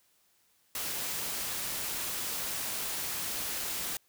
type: noise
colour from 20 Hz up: white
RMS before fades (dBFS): -35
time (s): 0.75-3.97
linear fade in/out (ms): 2
effects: white hiss -69 dBFS RMS until 4.08 s